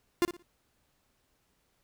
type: tone with echo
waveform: 45% pulse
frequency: 349.2 Hz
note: F4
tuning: in tune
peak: -22 dBFS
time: 0.22-0.25 s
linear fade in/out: 0 ms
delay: 58 ms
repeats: 3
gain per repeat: -12 dB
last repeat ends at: 0.424 s
effects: pink hiss -73 dBFS RMS until 1.83 s